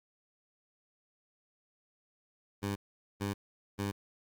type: tone bursts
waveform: 15% pulse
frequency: 100.3 Hz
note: G2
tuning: 40 cents sharp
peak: -26 dBFS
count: 3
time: 2.62-3.92 s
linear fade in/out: 20 ms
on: 140 ms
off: 440 ms
effects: Opus 48 kbps